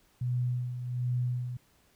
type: tone with tremolo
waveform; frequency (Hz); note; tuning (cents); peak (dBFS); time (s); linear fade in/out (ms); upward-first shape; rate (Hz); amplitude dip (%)
sine; 123.8; B2; +5; -26; 0.21-1.57; 5; sine; 1.3; 60
effects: pink hiss -66 dBFS RMS until 1.95 s